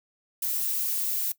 violet noise, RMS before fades -28 dBFS, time 0.42-1.32 s, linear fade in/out 5 ms, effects noise-tail reverb RT60 0.1 s tail -18 dB re dry

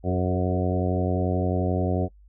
harmonic tone with a mistuned harmonic, 91.3 Hz, F#2, 23 cents flat, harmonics 1 / 2 / 3 / 4 / 5 / 6 / 7 / 8, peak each -25 / -28 / -30 / -31 / -32 / -33 / -33 / -34 dBFS, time 0.03-2.09 s, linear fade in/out 50 ms, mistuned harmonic 5, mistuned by -18 cents, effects noise-tail reverb RT60 0.1 s tail -25 dB re dry + added 50 Hz sine -49 dBFS peak until 2.28 s

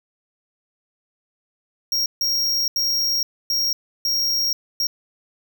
square tone bursts at uneven times, 5588 Hz, F8, in tune, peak -19 dBFS, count 6, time 1.92-2.06 / 2.21-2.68 / 2.76-3.23 / 3.5-3.73 / 4.05-4.53 / 4.8-4.87 s, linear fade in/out 2 ms, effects none

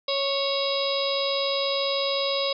harmonic tone, 553 Hz, C#5, 4 cents flat, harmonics 1 / 2 / 4 / 5 / 6 / 7 / 8 / 9, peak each -26 / -33 / -37 / -36 / -35 / -29 / -39 / -32 dBFS, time 0.08-2.53 s, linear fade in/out 5 ms, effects none

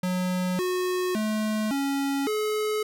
square tone with pitch steps, 182.4 / 364.8 / 215.3 / 277.3 / 426.9 Hz, F#3 / F#4 / A3 / C#4 / G#4, -24 / -24 / -37 / +1 / +48 cents, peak -25 dBFS, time 0.03-2.83 s, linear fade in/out 5 ms, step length 560 ms, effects none

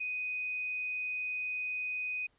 sine tone, 2496 Hz, D#7, 5 cents sharp, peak -33 dBFS, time 0-2.27 s, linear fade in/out 10 ms, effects pink hiss -72 dBFS RMS until 2.38 s + resampled to 8000 Hz

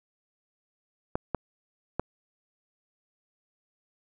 clicks, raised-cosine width 1 ms, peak -13 dBFS, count 3, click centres 1.155 / 1.347 / 1.996 s, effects none

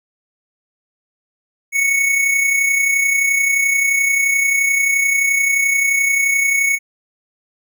square tone with amplitude modulation, 2216 Hz, C#7, 1 cent flat, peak -12 dBFS, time 1.72-6.79 s, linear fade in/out 50 ms, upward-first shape sine, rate 31.5 Hz, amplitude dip 45%, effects none

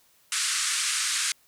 white band-pass noise, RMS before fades -27 dBFS, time 0.32-1.32 s, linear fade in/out 2 ms, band 1200 to 9600 Hz, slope 48 dB/octave, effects white hiss -62 dBFS RMS until 1.47 s

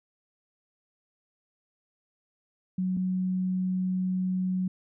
sine tone pair in turn, 185 / 185 Hz, F#3 / F#3, 0 / 0 cents, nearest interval unison, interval 0 cents, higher neither, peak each -25 dBFS, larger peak neither, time 2.78-2.97 / 2.97-4.68 s, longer second, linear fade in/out 5 ms, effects none

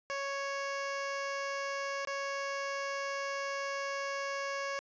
15% pulse tone with dropouts, 554.4 Hz, C#5, in tune, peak -28 dBFS, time 0.1-4.79 s, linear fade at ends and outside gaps 0 ms, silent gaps 2.05-2.073 s, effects resampled to 16000 Hz

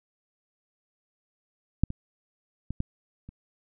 clicks, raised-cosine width 5 ms, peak -8 / -21 / -20 / -15 / -30 dBFS, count 5, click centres 1.836 / 1.904 / 2.706 / 2.804 / 3.29 s, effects none

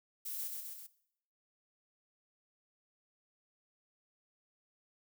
violet noise with echo, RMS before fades -41 dBFS, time 0.25-0.48 s, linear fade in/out 10 ms, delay 130 ms, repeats 3, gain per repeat -3 dB, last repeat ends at 0.87 s, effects noise-tail reverb RT60 0.7 s tail -18 dB re dry

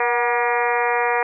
harmonic tone with a mistuned harmonic, 239 Hz, A#3, 43 cents sharp, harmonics 2 / 3 / 4 / 5 / 6 / 7 / 8 / 9 / 10, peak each -23 / -24 / -23 / -28 / -30 / -29 / -26 / -30 / -30 dBFS, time 0-1.23 s, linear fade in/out 2 ms, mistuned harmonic 3, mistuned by +43 cents, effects none

